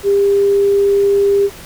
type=tone; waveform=sine; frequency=400 Hz; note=G4; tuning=35 cents sharp; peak=-9 dBFS; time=0.03-1.5 s; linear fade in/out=50 ms; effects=pink hiss -35 dBFS RMS until 1.65 s